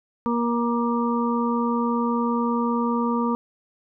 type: harmonic tone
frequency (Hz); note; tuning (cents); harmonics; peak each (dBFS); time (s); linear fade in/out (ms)
236.3; A#3; +24; 1 / 2 / 4 / 5; -22 / -28 / -28 / -29; 0.26-3.35; 0
effects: none